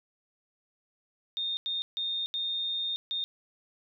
sine tone bursts at uneven times, 3660 Hz, A#7, 32 cents flat, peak -29 dBFS, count 5, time 1.37-1.57 / 1.66-1.82 / 1.97-2.26 / 2.34-2.96 / 3.11-3.24 s, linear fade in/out 0 ms, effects none

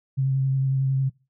sine tone with vibrato, 134.1 Hz, C3, 43 cents sharp, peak -19 dBFS, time 0.17-1.1 s, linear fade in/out 20 ms, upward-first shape sine, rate 11 Hz, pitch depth 17 cents each way, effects noise-tail reverb RT60 0.3 s tail -22 dB re dry

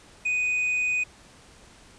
triangle tone, 2489 Hz, D#7, in tune, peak -21 dBFS, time 0.25-1.04 s, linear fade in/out 10 ms, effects pink hiss -52 dBFS RMS until 1.98 s + resampled to 22050 Hz

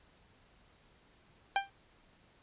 sawtooth tone with exponential decay, 790 Hz, G5, 13 cents sharp, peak -20 dBFS, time 1.56-1.7 s, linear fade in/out 1 ms, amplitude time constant 30 ms, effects pink hiss -65 dBFS RMS until 2.42 s + resampled to 8000 Hz

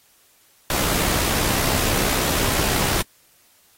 pink noise with amplitude modulation, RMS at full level -20 dBFS, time 0.7-3.02 s, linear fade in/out 2 ms, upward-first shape sine, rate 66 Hz, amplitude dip 40%, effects white hiss -57 dBFS RMS until 3.77 s + AAC 48 kbps

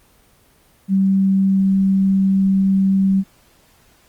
sine tone, 193.1 Hz, G3, 26 cents flat, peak -12 dBFS, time 0.88-3.24 s, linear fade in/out 50 ms, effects pink hiss -54 dBFS RMS until 4.08 s + Opus 24 kbps

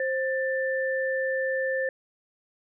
sine tone pair together, 526.8 / 1772 Hz, C5 / A6, +12 / +12 cents, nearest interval octave + major sixth, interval 2100 cents, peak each -26 / -29 dBFS, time 0-1.89 s, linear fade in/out 2 ms, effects none

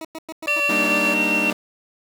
20% pulse tone bursts, 320.1 Hz, D#4, 49 cents sharp, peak -25 dBFS, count 7, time 0.01-0.876 s, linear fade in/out 2 ms, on 38 ms, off 100 ms
20% pulse tone with vibrato, 581 Hz, D5, 19 cents flat, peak -20 dBFS, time 0.47-1.14 s, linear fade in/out 2 ms, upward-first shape sine, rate 4.5 Hz, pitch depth 14 cents each way
sine tone with tremolo, 2727 Hz, F7, 42 cents flat, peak -17 dBFS, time 0.48-1.5 s, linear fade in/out 0 ms, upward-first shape triangle, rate 7.2 Hz, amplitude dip 35%
sawtooth chord, Eb major seventh, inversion first, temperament equal, 196 / 233.1 / 293.7 / 311.1 Hz, G3 / Bb3 / D4 / Eb4, 0 / 0 / 0 / 0 cents, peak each -24 dBFS, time 0.69-1.53 s, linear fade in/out 5 ms
effects none

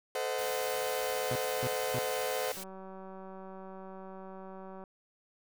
40% pulse chord, A diminished seventh, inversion none, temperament equal with one note detuned, 440 / 514.9 / 622.3 / 740 Hz, A4 / C5 / Eb5 / Gb5, 0 / -28 / 0 / 0 cents, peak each -37 / -34 / -39 / -38 dBFS, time 0.15-2.52 s, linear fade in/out 2 ms
white noise, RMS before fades -43 dBFS, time 0.38-2.64 s, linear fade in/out 10 ms
sawtooth tone bursts, 125.2 Hz, B2, 24 cents sharp, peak -29 dBFS, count 3, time 1.31-1.988 s, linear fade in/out 2 ms, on 46 ms, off 270 ms
click train, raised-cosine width 1 ms, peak -34 dBFS, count 432, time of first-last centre 2.57-4.838 s, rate 190 Hz
effects none

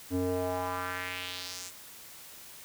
square tone with band-pass filter sweep, 91 Hz, F#2, 28 cents flat, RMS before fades -34 dBFS, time 0.1-1.72 s, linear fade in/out 50 ms, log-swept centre 300 to 7900 Hz, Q 2.2, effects white hiss -49 dBFS RMS until 2.64 s

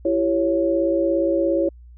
sine chord, C# diminished, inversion first, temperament equal with one note detuned, 334.8 / 392 / 554.4 Hz, E4 / G4 / C#5, +27 / 0 / 0 cents, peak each -20 / -26 / -20 dBFS, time 0.05-1.69 s, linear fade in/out 5 ms, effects added 60 Hz sine -41 dBFS peak until 1.97 s

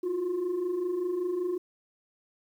sine tone pair together, 334.9 / 360.1 Hz, E4 / F#4, +27 / -47 cents, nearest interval minor second, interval 126 cents, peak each -33 / -26 dBFS, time 0.03-1.58 s, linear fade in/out 10 ms, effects tanh soft clip ceiling -25 dBFS + 10-bit

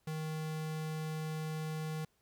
square tone, 156.6 Hz, D#3, 11 cents sharp, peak -37 dBFS, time 0.07-2.05 s, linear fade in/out 5 ms, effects pink hiss -75 dBFS RMS until 2.21 s

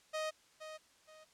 sawtooth tone with echo, 624 Hz, D#5, 5 cents sharp, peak -32 dBFS, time 0.13-0.31 s, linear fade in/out 20 ms, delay 470 ms, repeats 2, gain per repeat -10 dB, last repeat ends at 1.25 s, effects white hiss -67 dBFS RMS until 1.33 s + low-pass 8000 Hz 12 dB/octave

